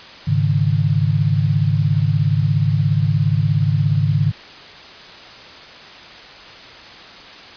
sine chord, Ab suspended fourth, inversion none, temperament equal, 103.83 / 138.59 / 155.56 Hz, Ab2 / Db3 / Eb3, 0 / 0 / 0 cents, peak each -18 dBFS, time 0.27-4.32 s, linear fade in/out 10 ms, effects white hiss -38 dBFS RMS until 7.56 s + resampled to 11025 Hz

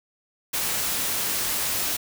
white noise, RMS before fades -26 dBFS, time 0.53-1.97 s, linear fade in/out 10 ms, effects none

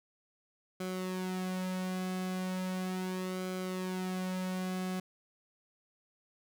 sawtooth tone with flanger, 185 Hz, F#3, in tune, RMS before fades -36 dBFS, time 0.8-5 s, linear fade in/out 5 ms, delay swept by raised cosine 1.1 to 3.3 ms, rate 0.37 Hz, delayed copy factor -0.6, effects none

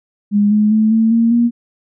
sine tone with pitch steps, 205.4 / 211.3 / 217.4 / 223.6 / 230 / 236.6 Hz, G#3 / G#3 / A3 / A3 / A#3 / A#3, -19 / +30 / -21 / +28 / -23 / +26 cents, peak -9 dBFS, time 0.31-1.51 s, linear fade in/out 50 ms, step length 200 ms, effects none

